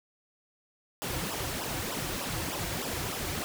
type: noise with flanger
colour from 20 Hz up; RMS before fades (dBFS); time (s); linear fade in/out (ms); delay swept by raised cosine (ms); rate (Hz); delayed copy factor
pink; -34; 1.02-3.44; 0; 0.45 to 4.95; 3.3; -1
effects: none